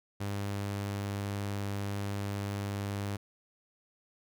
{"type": "tone", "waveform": "sawtooth", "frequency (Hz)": 100.6, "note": "G2", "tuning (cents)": 45, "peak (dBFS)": -29, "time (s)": [0.2, 3.17], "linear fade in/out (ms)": 10, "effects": []}